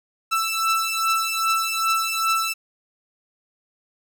sawtooth beating tone pair, 1324 / 1326.5 Hz, E6 / E6, +7 / +10 cents, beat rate 2.5 Hz, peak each -19 / -20 dBFS, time 0.31-2.54 s, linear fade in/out 20 ms, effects none

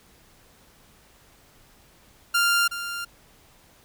sawtooth tone with echo, 1395 Hz, F6, 2 cents flat, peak -15 dBFS, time 2.34-2.68 s, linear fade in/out 10 ms, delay 370 ms, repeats 1, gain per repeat -11 dB, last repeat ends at 3.05 s, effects pink hiss -56 dBFS RMS until 3.84 s

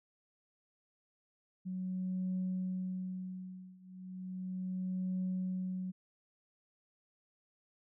sine tone with tremolo, 185 Hz, F#3, in tune, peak -31 dBFS, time 1.65-5.92 s, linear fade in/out 20 ms, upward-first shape triangle, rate 0.35 Hz, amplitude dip 95%, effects tanh soft clip ceiling -29 dBFS

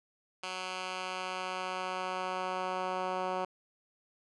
10% pulse tone with band-pass filter sweep, 185 Hz, F#3, in tune, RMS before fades -36 dBFS, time 0.43-3.45 s, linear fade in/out 5 ms, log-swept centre 2900 to 820 Hz, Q 0.75, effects resampled to 24000 Hz

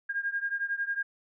sine beating tone pair, 1614 / 1625 Hz, G#6 / G#6, -50 / -38 cents, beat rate 11 Hz, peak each -31 / -33 dBFS, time 0.09-1.03 s, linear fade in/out 10 ms, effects none

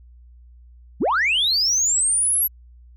sine linear sweep, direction up, 123.47 to 11760 Hz, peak -15 dBFS, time 1-2.48 s, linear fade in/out 20 ms, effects tanh soft clip ceiling -14 dBFS + added 60 Hz sine -44 dBFS peak until 2.96 s

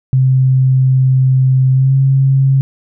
sine tone with pitch glide, 130.81 to 134.95 Hz, C3 to C#3, 0 to -46 cents, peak -7 dBFS, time 0.13-2.61 s, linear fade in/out 0 ms, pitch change +54 cents, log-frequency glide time 1.72-1.95 s, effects none

